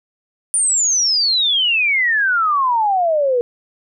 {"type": "exponential sweep", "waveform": "sine", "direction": "down", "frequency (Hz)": [9420, 471.7], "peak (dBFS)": -13, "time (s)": [0.54, 3.41], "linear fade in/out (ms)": 0, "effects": []}